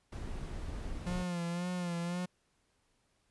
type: noise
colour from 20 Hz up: brown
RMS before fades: -40 dBFS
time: 0.12-1.23 s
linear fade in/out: 5 ms
type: tone with vibrato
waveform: 45% pulse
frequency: 175.3 Hz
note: F3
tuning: 7 cents sharp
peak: -34 dBFS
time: 1.06-2.26 s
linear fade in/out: 10 ms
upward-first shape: sine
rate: 1.9 Hz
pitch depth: 51 cents each way
effects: pink hiss -75 dBFS RMS until 3.3 s + resampled to 24000 Hz